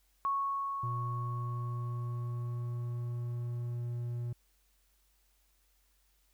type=tone with exponential decay; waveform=sine; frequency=1105 Hz; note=C#6; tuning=6 cents flat; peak=-28 dBFS; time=0.25-3.75 s; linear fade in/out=0 ms; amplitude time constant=760 ms
type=tone; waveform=triangle; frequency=119.9 Hz; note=A#2; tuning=49 cents sharp; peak=-32 dBFS; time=0.83-4.33 s; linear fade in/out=5 ms
effects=added 48 Hz sine -70 dBFS peak until 6.33 s + white hiss -73 dBFS RMS until 6.33 s